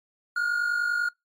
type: tone pair together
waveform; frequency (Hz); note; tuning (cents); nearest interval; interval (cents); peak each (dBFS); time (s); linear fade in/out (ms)
triangle; 1421 / 1471.1; F6 / F#6; +30 / -10; minor second; 60; -22 / -29; 0.36-1.09; 5
effects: noise-tail reverb RT60 0.2 s tail -26 dB re dry + MP3 64 kbps